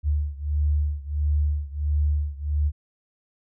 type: beating tone pair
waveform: sine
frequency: 73.42 / 74.92 Hz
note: D2 / D2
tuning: 0 / +35 cents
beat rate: 1.5 Hz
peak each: -23 / -25 dBFS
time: 0.03-2.72 s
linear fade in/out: 50 ms
effects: none